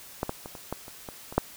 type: clicks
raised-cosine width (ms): 1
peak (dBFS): -13 / -15 / -24 / -27 / -16 / -29 / -23 / -25 / -6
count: 9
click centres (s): 0.231 / 0.294 / 0.459 / 0.552 / 0.726 / 0.881 / 1.088 / 1.325 / 1.38
effects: white hiss -47 dBFS RMS until 1.56 s